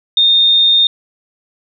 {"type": "tone", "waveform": "sine", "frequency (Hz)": 3658, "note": "A#7", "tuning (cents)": -33, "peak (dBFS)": -7, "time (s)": [0.17, 0.87], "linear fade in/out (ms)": 2, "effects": []}